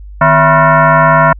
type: tone with frequency modulation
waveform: sine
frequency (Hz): 155.56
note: D#3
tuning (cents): 0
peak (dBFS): -4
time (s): 0.21-1.33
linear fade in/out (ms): 5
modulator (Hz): 409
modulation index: 3.5
effects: added 50 Hz sine -27 dBFS peak until 1.39 s